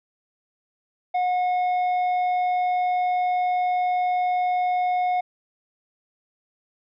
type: tone with tanh clipping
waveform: sine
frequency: 725 Hz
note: F#5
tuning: 35 cents flat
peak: -21 dBFS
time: 1.14-5.21 s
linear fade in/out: 10 ms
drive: 6 dB
effects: none